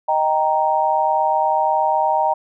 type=chord; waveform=sine; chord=Eb major; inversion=none; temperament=equal; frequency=622.3 / 784 / 932.3 Hz; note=Eb5 / G5 / Bb5; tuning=0 / 0 / 0 cents; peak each=-21 / -19 / -18 dBFS; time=0.08-2.34 s; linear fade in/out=10 ms; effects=none